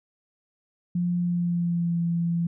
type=tone with pitch glide; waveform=sine; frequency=175.7 to 169.72 Hz; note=F3 to F3; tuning=+11 to -49 cents; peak=-22 dBFS; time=0.95-2.47 s; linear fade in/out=5 ms; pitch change=-60 cents; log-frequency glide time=1.18-2 s; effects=none